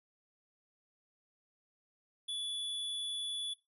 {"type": "tone", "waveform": "square", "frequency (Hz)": 3435, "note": "A7", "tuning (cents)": -42, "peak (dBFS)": -37, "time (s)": [2.28, 3.54], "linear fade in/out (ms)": 10, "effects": ["noise-tail reverb RT60 0.2 s tail -17 dB re dry", "resampled to 32000 Hz"]}